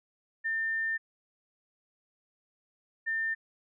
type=tone pair in turn; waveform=sine; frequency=1800 / 1800 Hz; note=A6 / A6; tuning=+39 / +39 cents; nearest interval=unison; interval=0 cents; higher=neither; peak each=-28 dBFS; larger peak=neither; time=0.44-0.98 / 3.06-3.35 s; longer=first; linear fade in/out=20 ms; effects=none